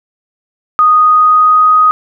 sine tone with pitch glide, 1240 to 1250.8 Hz, D#6 to D#6, -6 to +9 cents, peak -4 dBFS, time 0.79-1.91 s, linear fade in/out 0 ms, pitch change +15 cents, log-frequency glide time 0.93-1.73 s, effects none

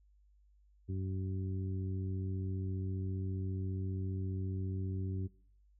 harmonic tone, 94.8 Hz, F#2, 43 cents sharp, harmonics 1 / 2 / 3 / 4, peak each -35 / -44 / -46 / -48 dBFS, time 0.88-5.28 s, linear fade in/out 20 ms, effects noise-tail reverb RT60 0.6 s tail -23 dB re dry + added 50 Hz sine -63 dBFS peak until 5.79 s

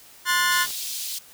sawtooth chord, F# diminished, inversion second, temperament equal with one note detuned, 1046.5 / 1452.9 / 1760 Hz, C6 / F#6 / A6, 0 / -32 / 0 cents, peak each -20 dBFS, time 0.25-0.67 s, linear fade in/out 50 ms
click train, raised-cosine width 0.5 ms, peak -29 dBFS, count 29, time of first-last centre 0.31-0.706 s, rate 70.7 Hz
pink high-pass noise, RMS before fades -31 dBFS, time 0.51-1.19 s, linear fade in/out 10 ms, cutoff 3400 Hz, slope 24 dB/octave
effects white hiss -49 dBFS RMS until 1.33 s

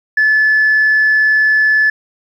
sine tone, 1731 Hz, A6, 29 cents flat, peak -7 dBFS, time 0.17-1.9 s, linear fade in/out 5 ms, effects tanh soft clip ceiling -5 dBFS + 8-bit

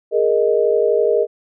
sine chord, Ab suspended second, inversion none, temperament just, 415.3 / 467.2 / 623 Hz, Ab4 / Bb4 / Eb5, 0 / +4 / +2 cents, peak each -17 / -16 / -19 dBFS, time 0.11-1.27 s, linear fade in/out 50 ms, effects none

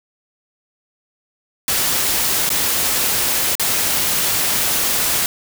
white noise with dropouts, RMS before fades -18 dBFS, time 1.68-5.26 s, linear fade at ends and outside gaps 1 ms, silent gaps 2.492-2.502 / 3.553-3.596 s, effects none

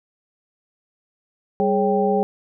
sine tone cluster, 197.4 / 417.1 / 552 / 785 Hz, G3 / G#4 / C#5 / G5, +12 / +7 / -7 / +2 cents, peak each -22 / -20 / -24 / -22 dBFS, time 1.6-2.23 s, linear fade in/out 0 ms, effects none

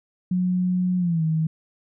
sine tone with pitch glide, 181.7 to 159.1 Hz, F#3 to D#3, -31 to +39 cents, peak -19 dBFS, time 0.31-1.47 s, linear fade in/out 5 ms, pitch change -230 cents, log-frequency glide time 0.98-1.23 s, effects none

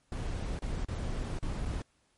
brown noise with dropouts, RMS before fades -34 dBFS, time 0.12-1.82 s, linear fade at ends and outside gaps 2 ms, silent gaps 0.591-0.621 / 0.848-0.884 / 1.389-1.427 / 1.653-1.657 s, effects pink hiss -71 dBFS RMS until 2.17 s + MP3 48 kbps

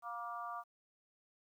harmonic tone with a mistuned harmonic, 235 Hz, A#3, 14 cents sharp, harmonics 3 / 4 / 5 / 6, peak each -46 / -49 / -43 / -53 dBFS, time 0.02-0.64 s, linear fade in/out 50 ms, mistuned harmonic 4, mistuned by +21 cents, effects 12-bit

